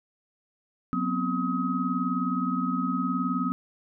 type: tone cluster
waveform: sine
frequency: 183.9 / 243.8 / 263.1 / 1267 Hz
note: F#3 / B3 / C4 / D#6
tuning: -10 / -22 / +10 / +31 cents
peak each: -30 dBFS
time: 0.93-3.52 s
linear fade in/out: 0 ms
effects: none